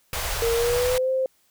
pink band-stop noise, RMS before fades -28 dBFS, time 0.13-0.98 s, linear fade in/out 2 ms, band 110 to 510 Hz, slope 24 dB/octave
sine tone with pitch glide, 463.5 to 523.3 Hz, A#4 to C5, -10 to 0 cents, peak -20 dBFS, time 0.42-1.26 s, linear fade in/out 2 ms, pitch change +210 cents, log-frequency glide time 0.54-1.1 s
effects white hiss -64 dBFS RMS until 1.5 s

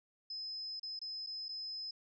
sine tone with dropouts, 5100 Hz, D#8, 42 cents sharp, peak -40 dBFS, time 0.3-1.91 s, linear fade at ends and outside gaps 5 ms, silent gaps 0.797-0.83 / 0.992-1.015 / 1.264-1.27 / 1.484-1.49 s, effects none

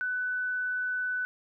sine tone, 1497 Hz, F#6, 20 cents sharp, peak -28 dBFS, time 0.01-1.25 s, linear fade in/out 0 ms, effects none

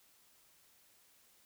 silence, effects white hiss -67 dBFS RMS until 1.45 s

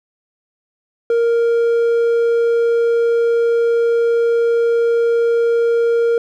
sine tone with hard clipping, 466.2 Hz, A#4, in tune, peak -13 dBFS, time 1.1-6.18 s, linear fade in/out 2 ms, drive 3 dB, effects none

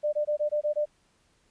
sine tone bursts, 597 Hz, D5, 28 cents sharp, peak -23 dBFS, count 7, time 0.03-0.856 s, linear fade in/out 20 ms, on 100 ms, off 21 ms, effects pink hiss -67 dBFS RMS until 1.5 s + resampled to 22050 Hz

